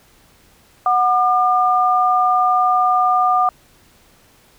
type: tone pair together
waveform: sine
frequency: 736 / 1203.6 Hz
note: F#5 / D6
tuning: -9 / +42 cents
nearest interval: major sixth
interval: 851 cents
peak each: -15 dBFS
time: 0.86-3.49 s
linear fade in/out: 2 ms
effects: pink hiss -52 dBFS RMS until 4.58 s